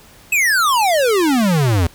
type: exponential sweep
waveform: square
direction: down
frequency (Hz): 2637 to 80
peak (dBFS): -13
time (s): 0.32-1.87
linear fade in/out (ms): 5
effects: pink hiss -45 dBFS RMS until 1.94 s

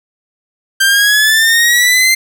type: exponential sweep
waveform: sawtooth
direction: up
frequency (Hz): 1568 to 2093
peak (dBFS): -4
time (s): 0.8-2.15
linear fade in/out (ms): 10
effects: none

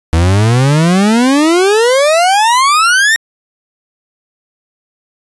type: exponential sweep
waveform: 40% pulse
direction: up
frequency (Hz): 79 to 1867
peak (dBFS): -6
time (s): 0.13-3.16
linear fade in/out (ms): 0
effects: resampled to 24000 Hz

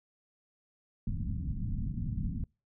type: low-pass noise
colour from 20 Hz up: pink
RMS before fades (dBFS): -34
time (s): 1.07-2.44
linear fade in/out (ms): 2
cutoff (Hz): 240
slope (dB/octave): 48
effects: noise-tail reverb RT60 0.3 s tail -26 dB re dry

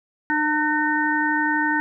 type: harmonic tone with a mistuned harmonic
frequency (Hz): 302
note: D4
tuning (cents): +48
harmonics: 1 / 3 / 5 / 6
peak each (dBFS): -24 / -24 / -24 / -24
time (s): 0.3-1.8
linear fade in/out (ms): 0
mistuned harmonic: 6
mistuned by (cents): +17
effects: none

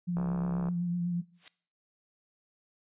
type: tone with vibrato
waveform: sine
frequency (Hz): 174.61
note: F3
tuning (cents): 0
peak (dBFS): -28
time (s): 0.07-1.22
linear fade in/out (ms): 20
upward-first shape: sine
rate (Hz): 8.1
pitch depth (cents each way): 26
type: click train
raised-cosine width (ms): 1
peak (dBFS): -26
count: 36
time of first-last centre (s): 0.17-0.685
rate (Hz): 67.9
type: noise with exponential growth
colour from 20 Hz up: blue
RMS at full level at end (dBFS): -37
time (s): 1.33-1.48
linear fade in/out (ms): 2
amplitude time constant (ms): 31
effects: noise-tail reverb RT60 0.5 s tail -20 dB re dry + resampled to 8000 Hz

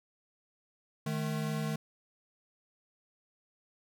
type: tone pair together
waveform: square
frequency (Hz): 153.6 / 217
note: D#3 / A3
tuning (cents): -22 / -24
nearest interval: tritone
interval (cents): 598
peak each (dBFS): -34 / -37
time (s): 1.06-1.76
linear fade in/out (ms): 5
effects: none

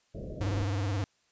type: low-pass noise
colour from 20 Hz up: pink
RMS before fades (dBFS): -39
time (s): 0.14-0.64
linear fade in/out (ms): 10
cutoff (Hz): 650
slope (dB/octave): 96
type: tone with vibrato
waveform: square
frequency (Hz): 99.4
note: G2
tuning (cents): +25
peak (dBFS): -29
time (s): 0.41-1.04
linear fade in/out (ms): 0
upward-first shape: sine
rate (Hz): 19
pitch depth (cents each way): 120
effects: white hiss -70 dBFS RMS until 1.31 s + resampled to 16000 Hz

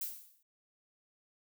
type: noise with exponential decay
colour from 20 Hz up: violet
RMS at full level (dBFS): -35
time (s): 0.01-0.43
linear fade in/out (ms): 5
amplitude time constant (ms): 90
effects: none

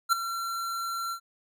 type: tone with ADSR envelope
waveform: square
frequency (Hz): 1362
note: F6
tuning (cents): -44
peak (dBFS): -18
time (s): 0.09-1.2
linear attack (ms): 35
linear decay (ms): 9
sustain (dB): -13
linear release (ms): 81
effects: none

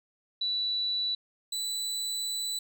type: tone pair in turn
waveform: sine / 30% pulse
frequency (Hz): 3951 / 3973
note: B7 / B7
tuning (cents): 0 / +10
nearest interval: unison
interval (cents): 10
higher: second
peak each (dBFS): -27 / -28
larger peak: first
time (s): 0.41-1.15 / 1.52-2.59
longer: second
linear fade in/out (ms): 5
effects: none

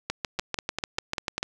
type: two click trains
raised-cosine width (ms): 0.2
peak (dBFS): -11 / -10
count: 6 / 10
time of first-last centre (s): 0.39-1.38 / 0.1-1.429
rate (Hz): 5.05 / 6.77
effects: none

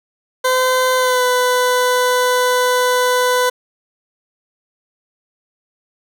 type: tone with pitch glide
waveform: 20% pulse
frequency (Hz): 512 to 499.2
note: C5 to B4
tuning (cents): -38 to +19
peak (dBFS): -8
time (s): 0.44-3.5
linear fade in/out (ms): 10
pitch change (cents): -43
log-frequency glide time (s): 0.97-1.23
effects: none

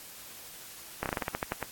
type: slowing click train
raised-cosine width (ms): 0.5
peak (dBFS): -15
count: 11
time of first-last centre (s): 1.03-1.627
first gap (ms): 28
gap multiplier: 1.16
effects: white hiss -47 dBFS RMS until 1.71 s + AAC 64 kbps

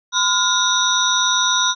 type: tone cluster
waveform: sine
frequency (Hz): 1017 / 1418 / 3630 / 3821 / 5870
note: C6 / F6 / A#7 / A#7 / F#8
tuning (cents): -50 / +26 / -47 / +42 / -15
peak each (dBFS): -21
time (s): 0.12-1.75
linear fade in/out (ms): 50
effects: none

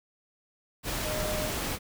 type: tone in noise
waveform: sine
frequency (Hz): 614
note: D#5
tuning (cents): -23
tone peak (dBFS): -33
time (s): 1.03-1.51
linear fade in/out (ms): 50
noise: pink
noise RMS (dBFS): -32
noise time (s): 0.83-1.79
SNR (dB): -4
effects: none

